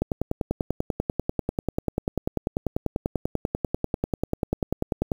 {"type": "click train", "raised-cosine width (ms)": 2, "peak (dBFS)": -10, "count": 53, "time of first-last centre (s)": [0.02, 5.118], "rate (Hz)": 10.2, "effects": ["7-bit"]}